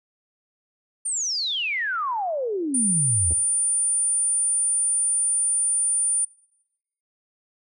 sine exponential sweep, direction down, 9397 to 75 Hz, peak -23 dBFS, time 1.05-3.34 s, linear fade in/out 10 ms
sine tone, 9260 Hz, D9, 25 cents flat, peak -20 dBFS, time 2.74-6.25 s, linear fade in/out 5 ms
clicks, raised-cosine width 2 ms, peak -24 dBFS, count 2, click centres 3.309 / 3.32 s
effects noise-tail reverb RT60 0.8 s tail -21 dB re dry

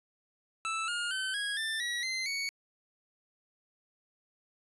25% pulse tone with pitch steps, 1318.5 / 1421.3 / 1532.2 / 1651.6 / 1780.4 / 1919.3 / 2069 / 2230 Hz, E6 / F6 / G6 / G#6 / A6 / B6 / C7 / C#7, 0 / +30 / -40 / -10 / +20 / -50 / -20 / +10 cents, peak -28 dBFS, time 0.65-2.49 s, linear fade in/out 0 ms, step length 230 ms, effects resampled to 24000 Hz

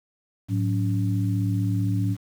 sine tone cluster, 107.8 / 183.3 / 282.3 Hz, A2 / F#3 / C#4, -35 / -16 / +32 cents, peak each -22 / -29 / -29 dBFS, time 0.48-2.17 s, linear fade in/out 50 ms, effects 8-bit

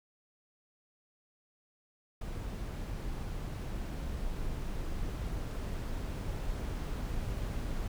brown noise with level ramp, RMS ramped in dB -38 to -35 dBFS, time 2.21-7.88 s, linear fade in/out 5 ms, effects none

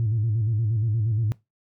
sine tone with vibrato, 110.2 Hz, A2, 3 cents sharp, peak -19 dBFS, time 0-1.32 s, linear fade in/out 0 ms, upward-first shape square, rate 8.5 Hz, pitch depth 82 cents each way, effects noise-tail reverb RT60 0.2 s tail -22 dB re dry + tanh soft clip ceiling -17 dBFS

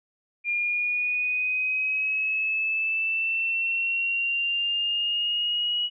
sine linear sweep, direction up, 2404 to 2918 Hz, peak -23 dBFS, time 0.44-5.9 s, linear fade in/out 50 ms, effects none

